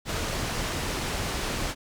pink low-pass noise, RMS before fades -30 dBFS, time 0.05-1.75 s, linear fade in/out 50 ms, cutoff 8200 Hz, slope 12 dB/octave, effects none

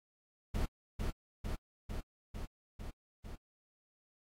brown noise with echo, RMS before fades -33 dBFS, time 0.54-0.66 s, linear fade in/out 10 ms, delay 450 ms, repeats 6, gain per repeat -2 dB, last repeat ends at 3.36 s, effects AAC 48 kbps

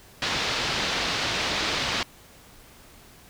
white low-pass noise, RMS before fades -27 dBFS, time 0.22-2.03 s, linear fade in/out 2 ms, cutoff 4700 Hz, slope 24 dB/octave, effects pink hiss -51 dBFS RMS until 3.29 s

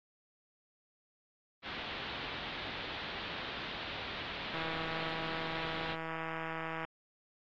white low-pass noise, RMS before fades -42 dBFS, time 1.62-5.97 s, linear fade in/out 50 ms, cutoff 3900 Hz, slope 48 dB/octave
click train, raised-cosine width 0.5 ms, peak -25 dBFS, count 375, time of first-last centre 4.54-6.849 s, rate 162 Hz
effects AAC 48 kbps

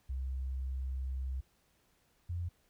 sine tone pair in turn, 65.41 / 86.91 Hz, C2 / F2, 0 / -8 cents, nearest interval perfect fourth, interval 492 cents, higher second, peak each -34 / -34 dBFS, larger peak neither, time 0.09-1.41 / 2.29-2.49 s, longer first, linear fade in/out 10 ms, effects pink hiss -72 dBFS RMS until 2.69 s

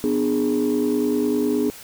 sine chord, G# diminished, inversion first, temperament just, 249.2 / 299 / 415.3 Hz, B3 / D4 / G#4, +16 / +31 / 0 cents, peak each -21 dBFS, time 0.04-1.7 s, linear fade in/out 0 ms, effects tanh soft clip ceiling -13 dBFS + white hiss -41 dBFS RMS until 1.83 s

